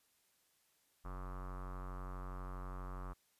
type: tone with low-pass filter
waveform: square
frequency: 46.15 Hz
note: F#1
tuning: 4 cents flat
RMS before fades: -45 dBFS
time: 1.04-3.14 s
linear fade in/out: 20 ms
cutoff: 1200 Hz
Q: 5.6
effects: white hiss -75 dBFS RMS until 3.39 s + resampled to 32000 Hz